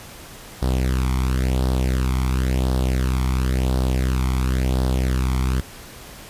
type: tone with flanger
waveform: sawtooth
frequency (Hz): 64.2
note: C2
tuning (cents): -32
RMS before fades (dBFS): -20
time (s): 0.62-5.61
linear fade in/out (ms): 5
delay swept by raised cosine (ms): 0.21 to 0.91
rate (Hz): 0.95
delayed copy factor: +0.95
effects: pink hiss -40 dBFS RMS until 6.29 s + resampled to 32000 Hz

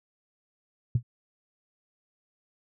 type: tone with exponential decay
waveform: sine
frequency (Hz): 119.6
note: A#2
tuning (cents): +45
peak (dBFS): -16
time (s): 0.95-1.03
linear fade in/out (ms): 5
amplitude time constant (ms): 16
effects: tanh soft clip ceiling -13 dBFS

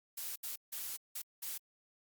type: noise bursts at uneven times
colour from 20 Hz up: blue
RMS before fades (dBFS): -41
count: 5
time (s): 0.17-0.36 / 0.43-0.56 / 0.72-0.97 / 1.15-1.22 / 1.42-1.58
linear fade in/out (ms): 10
effects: Opus 48 kbps

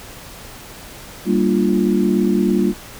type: chord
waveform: sine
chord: G minor seventh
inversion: none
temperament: equal with one note detuned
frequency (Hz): 196 / 233.1 / 299.3 / 349.2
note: G3 / Bb3 / D4 / F4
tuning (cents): 0 / 0 / +33 / 0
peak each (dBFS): -17 / -19 / -22 / -19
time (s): 1.25-2.74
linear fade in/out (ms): 50
effects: pink hiss -37 dBFS RMS until 2.99 s

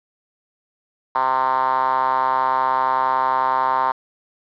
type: tone with band-pass filter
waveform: 5% pulse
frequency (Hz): 130.81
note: C3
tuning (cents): 0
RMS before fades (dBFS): -19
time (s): 1.15-3.92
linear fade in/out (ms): 5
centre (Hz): 970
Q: 5.6
effects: resampled to 11025 Hz + 8-bit

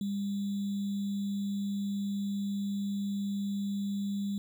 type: tone with sample-and-hold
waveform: sine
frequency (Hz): 200.4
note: G3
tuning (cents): +38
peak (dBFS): -30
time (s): 0.01-4.38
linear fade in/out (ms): 2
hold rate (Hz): 3675
effects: none

